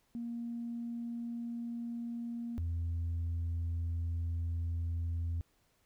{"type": "tone pair in turn", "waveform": "sine", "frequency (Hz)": [235.1, 84.09], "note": ["A#3", "E2"], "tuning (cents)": [15, 35], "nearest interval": "octave + tritone", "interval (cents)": 1780, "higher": "first", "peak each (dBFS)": [-36, -30], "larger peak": "second", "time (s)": [[0.15, 2.58], [2.58, 5.41]], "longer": "second", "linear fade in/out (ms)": 0, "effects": ["tanh soft clip ceiling -31 dBFS", "pink hiss -73 dBFS RMS until 5.85 s"]}